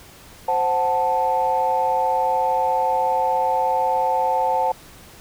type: chord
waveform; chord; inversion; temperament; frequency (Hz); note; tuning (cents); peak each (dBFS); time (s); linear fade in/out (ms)
sine; F# diminished; second; equal; 523.3 / 740 / 880; C5 / F#5 / A5; 0 / 0 / 0; -23 / -22 / -19; 0.48-4.72; 5
effects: tanh soft clip ceiling -9 dBFS + pink hiss -45 dBFS RMS until 5.2 s